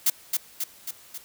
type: noise with echo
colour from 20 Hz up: blue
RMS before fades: -20 dBFS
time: 0.06-0.1 s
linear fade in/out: 5 ms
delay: 270 ms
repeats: 4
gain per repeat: -4 dB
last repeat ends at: 1.18 s
effects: white hiss -51 dBFS RMS until 1.24 s